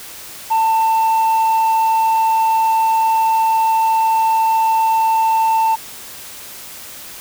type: tone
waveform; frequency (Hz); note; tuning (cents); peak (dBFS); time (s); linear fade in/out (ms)
sine; 893; A5; +25; -9; 0.5-5.76; 20
effects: tanh soft clip ceiling -11 dBFS + white hiss -34 dBFS RMS until 7.2 s